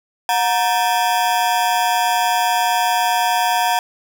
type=ring-modulated tone; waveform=40% pulse; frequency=830.6 Hz; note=G#5; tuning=in tune; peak=-11 dBFS; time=0.29-3.79 s; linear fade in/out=0 ms; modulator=105 Hz; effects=none